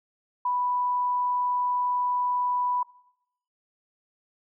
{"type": "tone", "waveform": "sine", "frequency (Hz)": 987.8, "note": "B5", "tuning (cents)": 0, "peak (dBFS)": -23, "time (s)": [0.45, 2.83], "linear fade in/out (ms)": 5, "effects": ["noise-tail reverb RT60 0.8 s tail -21 dB re dry"]}